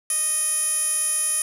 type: tone with band-pass filter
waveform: 15% pulse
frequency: 621 Hz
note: D#5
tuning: 3 cents flat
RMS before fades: -23 dBFS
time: 0.1-1.42 s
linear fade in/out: 2 ms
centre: 10000 Hz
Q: 6.5
effects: none